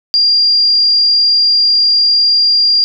sine tone, 4787 Hz, D8, 32 cents sharp, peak -7 dBFS, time 0.14-2.84 s, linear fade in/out 0 ms, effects none

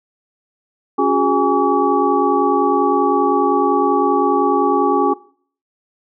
sine tone cluster, 278 / 363.5 / 413.5 / 824 / 1139 Hz, C#4 / F#4 / G#4 / G#5 / C#6, +5 / -31 / -8 / -14 / +47 cents, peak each -19 dBFS, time 0.98-5.14 s, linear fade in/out 10 ms, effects noise-tail reverb RT60 0.5 s tail -20 dB re dry

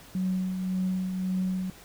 sine tone with tremolo, 185.9 Hz, F#3, 8 cents sharp, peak -23 dBFS, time 0.15-1.7 s, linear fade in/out 2 ms, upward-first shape triangle, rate 1.8 Hz, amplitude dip 50%, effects tanh soft clip ceiling -20 dBFS + pink hiss -50 dBFS RMS until 1.84 s

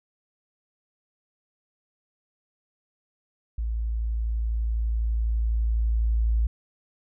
sine tone with level ramp, 56 Hz, A1, 31 cents sharp, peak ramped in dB -25 to -19 dBFS, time 3.58-6.47 s, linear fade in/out 5 ms, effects none

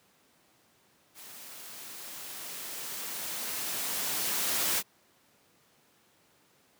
white noise with level ramp, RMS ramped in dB -48 to -28 dBFS, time 1.14-4.83 s, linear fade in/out 50 ms, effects pink hiss -65 dBFS RMS until 6.79 s + high-pass 150 Hz 12 dB/octave

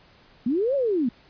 sine linear two-way sweep, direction up then down, 220 to 575 to 220 Hz, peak -20 dBFS, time 0.46-1.09 s, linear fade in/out 5 ms, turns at 0.75 s, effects pink hiss -55 dBFS RMS until 1.29 s + resampled to 11025 Hz

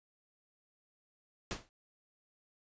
pink noise with exponential decay, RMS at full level -34 dBFS, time 1.51-1.69 s, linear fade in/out 0 ms, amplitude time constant 37 ms, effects resampled to 16000 Hz

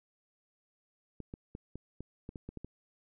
clicks, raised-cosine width 3 ms, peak -29 dBFS, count 10, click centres 1.203 / 1.339 / 1.551 / 1.756 / 2.006 / 2.291 / 2.358 / 2.49 / 2.573 / 2.646 s, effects none

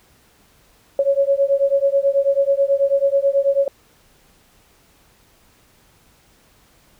sine beating tone pair, 550 / 559.2 Hz, C#5 / C#5, -14 / +15 cents, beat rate 9.2 Hz, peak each -17 dBFS, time 0.99-3.68 s, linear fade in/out 2 ms, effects pink hiss -55 dBFS RMS until 6.99 s

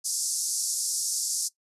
pink band-pass noise, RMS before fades -29 dBFS, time 0.04-1.49 s, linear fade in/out 20 ms, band 5100 to 11000 Hz, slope 48 dB/octave, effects noise-tail reverb RT60 0.1 s tail -19 dB re dry + resampled to 32000 Hz

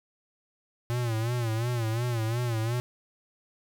square tone with vibrato, 116.54 Hz, A#2, in tune, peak -27 dBFS, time 0.9-2.8 s, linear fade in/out 0 ms, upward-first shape sine, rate 2.8 Hz, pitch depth 100 cents each way, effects none

